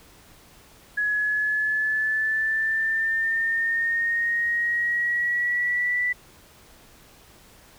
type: exponential sweep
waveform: sine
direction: up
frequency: 1681 to 1975.5 Hz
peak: -21 dBFS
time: 0.97-6.13 s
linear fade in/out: 10 ms
effects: pink hiss -52 dBFS RMS until 7.78 s